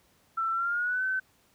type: tone with pitch glide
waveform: sine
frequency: 1337 to 1527 Hz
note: E6 to G6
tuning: +24 to -46 cents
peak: -26 dBFS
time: 0.37-1.2 s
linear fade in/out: 10 ms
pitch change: +230 cents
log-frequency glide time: 0.52-1.04 s
effects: pink hiss -65 dBFS RMS until 1.54 s + high-pass 60 Hz 12 dB/octave